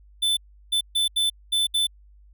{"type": "tone bursts at uneven times", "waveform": "square", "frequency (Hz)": 3520, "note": "A7", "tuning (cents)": 0, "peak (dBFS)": -20, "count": 6, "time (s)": [[0.22, 0.37], [0.72, 0.81], [0.95, 1.08], [1.16, 1.3], [1.52, 1.67], [1.74, 1.87]], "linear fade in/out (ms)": 10, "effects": ["added 50 Hz sine -49 dBFS peak until 2.33 s"]}